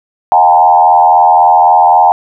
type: tone with frequency modulation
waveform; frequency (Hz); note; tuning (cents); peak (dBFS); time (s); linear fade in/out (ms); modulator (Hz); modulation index
sine; 814; G#5; -35; -3; 0.32-2.12; 0; 83.8; 1.4
effects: none